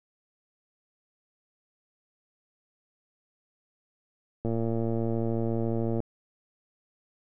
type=click train; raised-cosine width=2 ms; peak=-17 dBFS; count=178; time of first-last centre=4.45-6.003 s; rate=114 Hz; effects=none